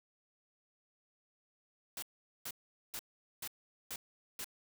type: noise bursts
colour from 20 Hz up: white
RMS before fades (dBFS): -42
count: 6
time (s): 1.97-4.444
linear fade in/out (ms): 2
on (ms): 54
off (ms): 430
effects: none